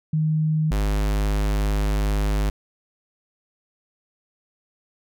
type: tone pair in turn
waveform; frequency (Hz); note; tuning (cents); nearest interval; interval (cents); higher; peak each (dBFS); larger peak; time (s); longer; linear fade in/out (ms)
sine / square; 155.8 / 51.16; D#3 / G#1; +3 / -25; octave + perfect fifth; 1928; first; -18 / -20; first; 0.13-0.71 / 0.71-2.5; second; 5
effects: none